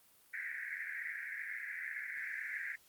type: band-pass noise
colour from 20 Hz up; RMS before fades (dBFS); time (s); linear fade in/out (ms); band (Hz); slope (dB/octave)
pink; -42; 0.33-2.76; 10; 1600 to 2200; 96
effects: white hiss -66 dBFS RMS until 2.88 s + Opus 32 kbps